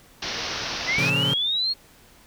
white low-pass noise, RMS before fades -30 dBFS, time 0.22-1.1 s, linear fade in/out 5 ms, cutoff 5900 Hz, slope 96 dB/octave
sine linear sweep, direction up, 1975.5 to 4336 Hz, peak -21 dBFS, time 0.87-1.74 s, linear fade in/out 20 ms
sawtooth chord, Bb minor, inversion none, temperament just, 116.54 / 139.85 / 174.81 Hz, Bb2 / Db3 / F3, 0 / +16 / +2 cents, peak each -26 / -22 / -25 dBFS, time 0.98-1.34 s, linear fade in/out 5 ms
effects pink hiss -53 dBFS RMS until 2.26 s

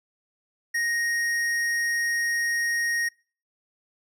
triangle tone with hard clipping, 1869 Hz, A#6, 4 cents sharp, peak -25 dBFS, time 0.74-3.09 s, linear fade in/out 10 ms, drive 15 dB, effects noise-tail reverb RT60 0.4 s tail -25 dB re dry

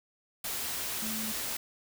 sine tone in noise, 219.3 Hz, A3, 6 cents flat, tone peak -37 dBFS, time 1.02-1.32 s, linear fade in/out 5 ms, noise white, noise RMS -35 dBFS, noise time 0.44-1.57 s, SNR -5 dB, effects none

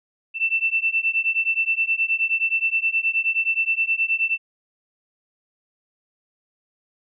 sine beating tone pair, 2669 / 2678.5 Hz, E7 / E7, +21 / +27 cents, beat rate 9.5 Hz, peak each -22 dBFS, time 0.34-4.38 s, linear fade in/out 50 ms, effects none

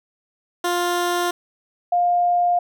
15% pulse / sine tone pair in turn, 351.3 / 705.2 Hz, F4 / F5, +10 / +17 cents, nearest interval octave, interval 1207 cents, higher second, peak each -13 / -15 dBFS, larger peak first, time 0.64-1.31 / 1.92-2.59 s, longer neither, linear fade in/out 5 ms, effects none

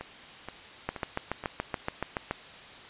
two click trains, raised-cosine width 0.5 ms, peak -14 / -22 dBFS, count 11 / 4, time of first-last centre 0.89-2.31 / 0.01-1.439 s, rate 7.04 / 2.1 Hz, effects white hiss -47 dBFS RMS until 2.89 s + resampled to 8000 Hz

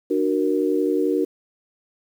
sine chord, D augmented, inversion none, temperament equal with one note detuned, 298.8 / 370 / 466.2 Hz, D4 / F#4 / A#4, +30 / 0 / 0 cents, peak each -22 / -22 / -23 dBFS, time 0.1-1.25 s, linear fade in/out 10 ms, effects 8-bit

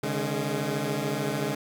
15% pulse tone cluster, 137.6 / 151.2 / 209.2 Hz, C#3 / D#3 / G#3, -12 / -49 / +13 cents, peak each -25 dBFS, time 0.03-1.55 s, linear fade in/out 5 ms, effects none

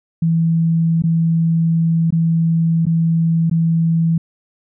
sine tone with dropouts, 164.7 Hz, E3, 1 cent flat, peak -12 dBFS, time 0.22-4.18 s, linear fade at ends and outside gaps 5 ms, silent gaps 1.022-1.037 / 2.106-2.124 / 2.855-2.866 / 3.498-3.512 s, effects none

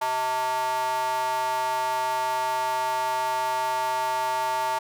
square tone with high-pass filter, 128.2 Hz, C3, 35 cents flat, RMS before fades -26 dBFS, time 0.01-4.79 s, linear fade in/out 10 ms, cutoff 830 Hz, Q 6.5, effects none

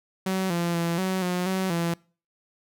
sawtooth tone with pitch steps, 189 / 171.5 / 169.1 / 187.8 / 179.6 / 188.7 / 169.3 Hz, F#3 / F3 / E3 / F#3 / F3 / F#3 / E3, +37 / -31 / +44 / +26 / +49 / +34 / +46 cents, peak -20 dBFS, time 0.26-1.94 s, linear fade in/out 5 ms, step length 240 ms, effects noise-tail reverb RT60 0.4 s tail -25 dB re dry

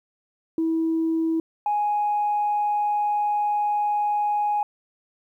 sine tone pair in turn, 325.1 / 831.6 Hz, E4 / G#5, -24 / +2 cents, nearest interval octave + major third, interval 1626 cents, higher second, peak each -19 dBFS, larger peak neither, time 0.58-1.4 / 1.66-4.63 s, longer second, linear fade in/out 2 ms, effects tanh soft clip ceiling -16 dBFS + 10-bit

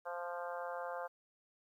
harmonic tone with a mistuned harmonic, 174.61 Hz, F3, in tune, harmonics 3 / 4 / 5 / 6 / 7 / 8 / 9, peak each -43 / -45 / -47 / -49 / -50 / -51 / -52 dBFS, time 0.05-1.08 s, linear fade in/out 20 ms, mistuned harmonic 7, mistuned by -16 cents, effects 12-bit

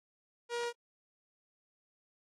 sawtooth tone, 475.6 Hz, A#4, 35 cents sharp, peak -30 dBFS, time 0.49-0.73 s, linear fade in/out 50 ms, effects low-pass 8000 Hz 12 dB/octave + AAC 32 kbps

